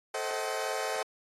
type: chord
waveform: sawtooth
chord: A diminished seventh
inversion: none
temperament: just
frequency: 440 / 528 / 633.6 / 760.3 Hz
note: A4 / C5 / Eb5 / Gb5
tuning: 0 / +16 / +31 / +47 cents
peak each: -33 dBFS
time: 0.14-1.03 s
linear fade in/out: 5 ms
effects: AAC 32 kbps